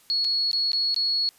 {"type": "tone with dropouts", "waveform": "sine", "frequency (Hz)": 4352, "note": "C#8", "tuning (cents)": -33, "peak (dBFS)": -21, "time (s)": [0.1, 1.29], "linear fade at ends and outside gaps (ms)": 0, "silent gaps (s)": [[0.244, 0.248], [0.514, 0.531], [0.718, 0.732], [0.944, 0.963]], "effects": ["white hiss -57 dBFS RMS until 1.38 s", "resampled to 32000 Hz"]}